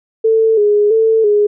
sine tone with vibrato, 430 Hz, A4, 40 cents flat, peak -8 dBFS, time 0.24-1.47 s, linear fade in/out 10 ms, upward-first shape square, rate 1.5 Hz, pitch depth 61 cents each way, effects none

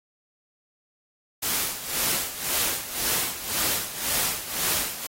white noise with tremolo, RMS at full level -24 dBFS, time 1.42-5.07 s, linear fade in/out 10 ms, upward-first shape sine, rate 1.9 Hz, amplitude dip 75%, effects AAC 48 kbps

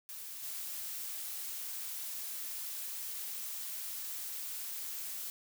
blue noise with level steps, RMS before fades -45 / -41 dBFS, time 0.09-5.3 s, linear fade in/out 0 ms, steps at 0.42 s, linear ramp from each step 20 ms, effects none

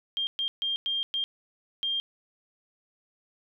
sine tone bursts at uneven times, 3200 Hz, G7, 35 cents sharp, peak -26 dBFS, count 6, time 0.17-0.27 / 0.39-0.48 / 0.62-0.76 / 0.86-1.03 / 1.14-1.24 / 1.83-2 s, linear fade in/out 0 ms, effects none

